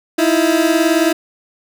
30% pulse beating tone pair, 317.2 / 336.2 Hz, D#4 / E4, +33 / +34 cents, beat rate 19 Hz, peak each -12 dBFS, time 0.18-1.13 s, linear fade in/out 10 ms, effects none

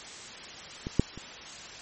clicks, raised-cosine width 3 ms, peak -20 / -7 / -28 dBFS, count 3, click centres 0.869 / 0.996 / 1.176 s, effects white hiss -43 dBFS RMS until 1.81 s + MP3 32 kbps

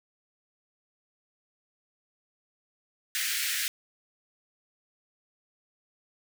pink high-pass noise, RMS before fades -30 dBFS, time 3.15-3.68 s, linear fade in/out 0 ms, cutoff 1600 Hz, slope 48 dB/octave, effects none

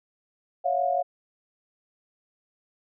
sine tone cluster, 556 / 671 / 716 Hz, C#5 / E5 / F5, +5 / +31 / +43 cents, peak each -29 / -28 / -24 dBFS, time 0.64-1.03 s, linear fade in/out 20 ms, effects none

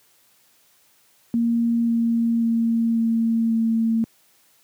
sine tone with pitch steps, 233.1 / 231.4 / 229.6 / 227.9 / 226.2 Hz, A#3 / A#3 / A#3 / A#3 / A3, 0 / -13 / -26 / -39 / +48 cents, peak -17 dBFS, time 1.34-4.04 s, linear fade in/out 0 ms, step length 540 ms, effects white hiss -59 dBFS RMS until 4.63 s + high-pass 100 Hz 12 dB/octave

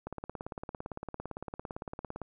click train, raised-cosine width 1 ms, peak -24 dBFS, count 39, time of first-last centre 0.07-2.217 s, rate 17.7 Hz, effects none

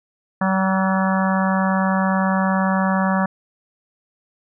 harmonic tone with a mistuned harmonic, 190.4 Hz, F#3, 50 cents sharp, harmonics 1 / 3 / 4 / 5 / 6 / 7 / 8 / 9, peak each -18 / -26 / -26 / -26 / -27 / -30 / -31 / -28 dBFS, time 0.41-3.26 s, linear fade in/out 5 ms, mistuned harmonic 8, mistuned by -55 cents, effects none

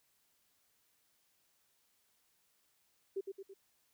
sine tone with echo, 389.9 Hz, G4, 9 cents flat, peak -34 dBFS, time 3.16-3.21 s, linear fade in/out 10 ms, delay 110 ms, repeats 3, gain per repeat -5 dB, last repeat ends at 3.54 s, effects white hiss -75 dBFS RMS until 3.93 s

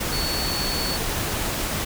sine tone in noise, 4435 Hz, C#8, in tune, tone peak -27 dBFS, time 0.12-0.97 s, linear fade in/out 10 ms, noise pink, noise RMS -26 dBFS, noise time 0-1.85 s, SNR -4 dB, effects none

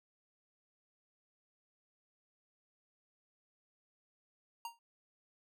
square tone with exponential decay, 932.3 Hz, A#5, in tune, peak -38 dBFS, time 4.65-4.79 s, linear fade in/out 2 ms, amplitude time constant 29 ms, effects none

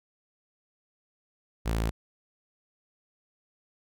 sawtooth tone, 55.8 Hz, A1, 25 cents sharp, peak -22 dBFS, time 1.65-1.91 s, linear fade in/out 20 ms, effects none

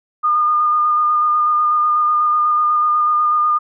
sine tone with vibrato, 1216 Hz, D#6, 40 cents flat, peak -12 dBFS, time 0.23-3.59 s, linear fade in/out 20 ms, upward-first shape square, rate 8.1 Hz, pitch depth 13 cents each way, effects none

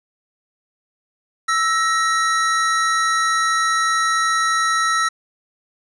square tone pair together, 1318.5 / 1883.4 Hz, E6 / A#6, 0 / +17 cents, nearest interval tritone, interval 617 cents, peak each -18 / -22 dBFS, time 1.48-5.09 s, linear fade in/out 10 ms, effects resampled to 22050 Hz + 8-bit

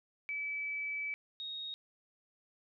sine tone pair in turn, 2300 / 3750 Hz, D7 / A#7, -37 / +10 cents, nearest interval minor sixth, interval 847 cents, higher second, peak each -35 / -39 dBFS, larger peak first, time 0.29-1.14 / 1.4-1.74 s, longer first, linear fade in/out 0 ms, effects none

